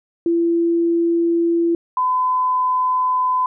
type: tone pair in turn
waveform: sine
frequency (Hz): 337.8 / 1012.3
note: E4 / B5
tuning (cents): +42 / +42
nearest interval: octave + perfect fifth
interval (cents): 1900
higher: second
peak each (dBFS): -14 / -15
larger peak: first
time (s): 0.26-1.75 / 1.97-3.46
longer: neither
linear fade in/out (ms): 2
effects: none